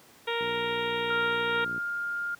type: harmonic tone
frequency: 466.2 Hz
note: A#4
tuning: in tune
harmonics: 1 / 2 / 3 / 4 / 5 / 6 / 7 / 8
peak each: -31 / -34 / -36 / -37 / -38 / -39 / -39 / -40 dBFS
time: 0.27-1.65 s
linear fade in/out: 10 ms
type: click train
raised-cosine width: 3 ms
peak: -27 dBFS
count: 83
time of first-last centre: 0.41-1.779 s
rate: 59.9 Hz
type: tone with pitch glide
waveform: sine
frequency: 1396.9 to 1406.6 Hz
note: F6 to F6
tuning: 0 to +12 cents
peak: -29 dBFS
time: 1.1-2.35 s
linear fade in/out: 5 ms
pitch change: +12 cents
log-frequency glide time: 1.34-1.84 s
effects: pink hiss -55 dBFS RMS until 2.39 s + high-pass 150 Hz 12 dB/octave